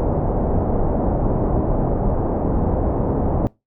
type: low-pass noise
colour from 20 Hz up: pink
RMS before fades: -19 dBFS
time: 0-3.47 s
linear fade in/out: 0 ms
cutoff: 790 Hz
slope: 24 dB/octave
effects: noise-tail reverb RT60 0.2 s tail -21 dB re dry